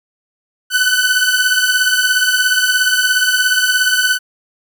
sawtooth beating tone pair, 1493 / 1510 Hz, F#6 / F#6, +15 / +35 cents, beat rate 17 Hz, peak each -11 dBFS, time 0.7-4.19 s, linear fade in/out 50 ms, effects none

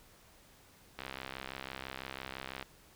click train, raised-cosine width 0.3 ms, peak -24 dBFS, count 109, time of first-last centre 0.99-2.626 s, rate 66 Hz, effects pink hiss -61 dBFS RMS until 2.95 s

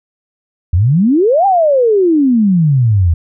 sine exponential two-way sweep, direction up then down, 79.1 to 811 to 79.1 Hz, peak -7 dBFS, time 0.73-3.14 s, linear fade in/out 5 ms, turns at 1.46 s, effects none

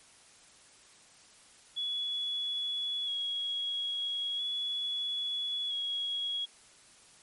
sine tone with vibrato, 3355 Hz, G#7, 17 cents sharp, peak -31 dBFS, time 1.76-6.46 s, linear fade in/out 20 ms, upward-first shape square, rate 0.38 Hz, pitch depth 18 cents each way, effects white hiss -58 dBFS RMS until 7.22 s + MP3 48 kbps

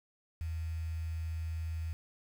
sine tone with quantisation, 81.3 Hz, E2, 23 cents flat, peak -34 dBFS, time 0.41-1.93 s, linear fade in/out 0 ms, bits 9, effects none

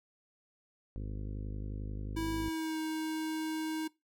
harmonic tone, 51.3 Hz, G#1, 21 cents flat, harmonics 1 / 2 / 3 / 4 / 5 / 6 / 7 / 8 / 9 / 10, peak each -38 / -42 / -51 / -50 / -50 / -53 / -57 / -59 / -60 / -62 dBFS, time 0.96-2.49 s, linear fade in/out 0 ms
square tone with pitch glide, 326 to 315.4 Hz, E4 to D#4, -19 to +24 cents, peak -34 dBFS, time 2.16-3.88 s, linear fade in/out 10 ms, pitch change -57 cents, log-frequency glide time 2.37-2.79 s
effects noise-tail reverb RT60 0.2 s tail -21 dB re dry

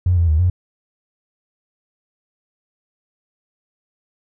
triangle tone with pitch steps, 89.7 / 84.7 / 77.4 / 89.7 Hz, F2 / E2 / D#2 / F2, +47 / +48 / -9 / +47 cents, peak -8 dBFS, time 0.06-0.5 s, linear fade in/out 5 ms, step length 110 ms, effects tanh soft clip ceiling -10 dBFS

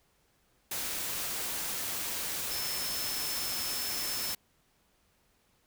sine tone in noise, 5274 Hz, E8, in tune, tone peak -37 dBFS, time 2.51-4.34 s, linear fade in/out 5 ms, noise white, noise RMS -35 dBFS, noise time 0.71-4.35 s, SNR -5 dB, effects pink hiss -70 dBFS RMS until 5.66 s

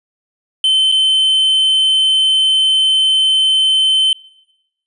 triangle tone with dropouts, 3075 Hz, G7, 34 cents flat, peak -8 dBFS, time 0.64-4.13 s, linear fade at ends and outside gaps 2 ms, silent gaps 0.917-0.922 s, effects noise-tail reverb RT60 1.0 s tail -23 dB re dry + resampled to 24000 Hz

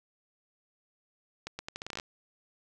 accelerating click train, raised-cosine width 0.2 ms, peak -20 dBFS, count 12, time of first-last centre 1.47-1.999 s, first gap 120 ms, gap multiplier 0.79, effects none

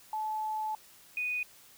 sine tone pair in turn, 865 / 2480 Hz, A5 / D#7, -30 / -6 cents, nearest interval octave + tritone, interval 1824 cents, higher second, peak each -31 / -30 dBFS, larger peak second, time 0.13-0.75 / 1.17-1.43 s, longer first, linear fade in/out 2 ms, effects white hiss -57 dBFS RMS until 1.77 s

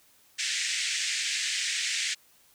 pink band-pass noise, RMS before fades -30 dBFS, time 0.38-2.15 s, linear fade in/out 20 ms, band 1800 to 8300 Hz, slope 48 dB/octave, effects white hiss -61 dBFS RMS until 2.54 s

